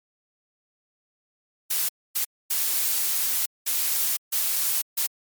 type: noise bursts at uneven times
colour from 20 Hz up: blue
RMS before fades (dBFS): -24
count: 6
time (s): 1.7-1.89 / 2.15-2.25 / 2.5-3.46 / 3.66-4.17 / 4.32-4.82 / 4.97-5.07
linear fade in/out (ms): 10
effects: MP3 96 kbps